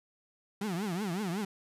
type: tone with vibrato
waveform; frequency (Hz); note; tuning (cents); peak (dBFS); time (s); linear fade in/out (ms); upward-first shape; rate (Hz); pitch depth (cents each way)
35% pulse; 190; F#3; +46; -30; 0.61-1.45; 5; triangle; 5.4; 280
effects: resampled to 32000 Hz